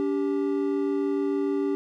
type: tone pair together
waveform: triangle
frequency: 285.3 / 392 Hz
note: C#4 / G4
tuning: +50 / 0 cents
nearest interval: tritone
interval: 550 cents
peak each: -24 dBFS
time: 0-1.75 s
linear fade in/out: 0 ms
effects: none